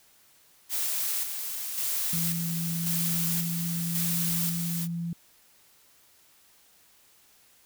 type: noise with tremolo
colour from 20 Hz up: blue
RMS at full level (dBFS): -29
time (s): 0.69-4.88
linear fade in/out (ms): 50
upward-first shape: square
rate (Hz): 0.92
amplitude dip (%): 45
type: tone with pitch glide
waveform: sine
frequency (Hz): 167.9 to 169.65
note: E3 to F3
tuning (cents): +32 to -50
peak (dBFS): -29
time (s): 2.13-5.13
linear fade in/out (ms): 2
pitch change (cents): +18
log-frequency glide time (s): 2.9-3.72
effects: white hiss -60 dBFS RMS until 7.65 s